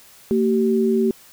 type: tone pair together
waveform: sine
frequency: 227.1 / 384.1 Hz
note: A#3 / G4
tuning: -45 / -35 cents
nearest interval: major sixth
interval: 910 cents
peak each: -18 dBFS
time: 0.31-1.11 s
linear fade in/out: 0 ms
effects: white hiss -48 dBFS RMS until 1.32 s